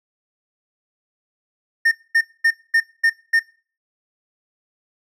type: tone bursts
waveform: triangle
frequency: 1823 Hz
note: A#6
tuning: 39 cents flat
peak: -10 dBFS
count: 6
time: 1.85-3.396 s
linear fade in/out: 10 ms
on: 66 ms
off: 230 ms
effects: noise-tail reverb RT60 0.4 s tail -21 dB re dry